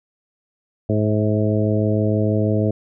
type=harmonic tone with a mistuned harmonic; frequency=106.3 Hz; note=G#2; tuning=41 cents sharp; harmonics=1 / 2 / 3 / 4 / 5 / 6; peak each=-19 / -22 / -24 / -25 / -26 / -27 dBFS; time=0.89-2.71 s; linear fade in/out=5 ms; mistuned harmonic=6; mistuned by=+20 cents; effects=none